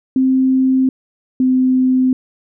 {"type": "tone pair in turn", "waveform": "sine", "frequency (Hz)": [261.6, 257.4], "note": ["C4", "C4"], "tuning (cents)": [0, -28], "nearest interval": "unison", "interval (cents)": 28, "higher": "first", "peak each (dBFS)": -10, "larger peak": "neither", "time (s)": [[0.16, 0.89], [1.4, 2.13]], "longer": "neither", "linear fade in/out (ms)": 2, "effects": []}